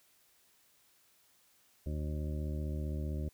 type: harmonic tone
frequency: 75.5 Hz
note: D2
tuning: 48 cents sharp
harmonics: 1 / 2 / 3 / 4 / 5 / 7 / 8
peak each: -35 / -41 / -45 / -47 / -49 / -52 / -53 dBFS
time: 1.86-3.29 s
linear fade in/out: 5 ms
effects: white hiss -68 dBFS RMS until 3.33 s